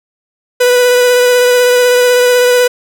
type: tone with vibrato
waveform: 45% pulse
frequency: 493.9 Hz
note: B4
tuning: in tune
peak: -6 dBFS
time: 0.6-2.68 s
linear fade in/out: 10 ms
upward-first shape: triangle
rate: 16 Hz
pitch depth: 19 cents each way
effects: none